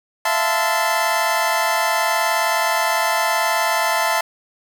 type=chord; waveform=25% pulse; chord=F major seventh; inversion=third; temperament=equal with one note detuned; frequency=659.3 / 698.5 / 880 / 1027.9 Hz; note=E5 / F5 / A5 / C6; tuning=0 / 0 / 0 / -31 cents; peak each=-19 / -22 / -17 / -19 dBFS; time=0.25-4.21 s; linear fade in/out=5 ms; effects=none